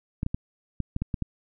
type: clicks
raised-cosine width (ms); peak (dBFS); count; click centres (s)
5; -15; 8; 0.231 / 0.264 / 0.345 / 0.803 / 0.964 / 1.02 / 1.142 / 1.223
effects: none